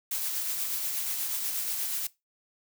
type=noise with tremolo; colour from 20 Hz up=blue; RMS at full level=-30 dBFS; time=0.11-2.07 s; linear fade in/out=5 ms; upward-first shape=triangle; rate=8.3 Hz; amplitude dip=35%; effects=noise-tail reverb RT60 0.2 s tail -19 dB re dry